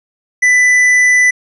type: tone with tanh clipping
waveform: sine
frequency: 1991 Hz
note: B6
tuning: 14 cents sharp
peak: -8 dBFS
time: 0.42-1.31 s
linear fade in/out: 10 ms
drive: 9 dB
effects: resampled to 24000 Hz